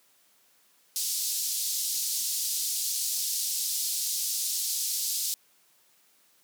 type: band-pass noise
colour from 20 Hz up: pink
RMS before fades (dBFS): -30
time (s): 0.96-5.34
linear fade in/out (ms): 0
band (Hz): 4500 to 16000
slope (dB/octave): 24
effects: white hiss -64 dBFS RMS until 6.43 s + high-pass 150 Hz 12 dB/octave